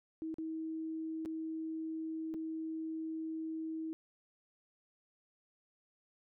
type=tone with dropouts; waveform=sine; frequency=320 Hz; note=D#4; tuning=49 cents sharp; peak=-37 dBFS; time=0.22-3.93 s; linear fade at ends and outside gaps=0 ms; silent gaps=0.342-0.384 / 1.251-1.258 / 2.34-2.345 s; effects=none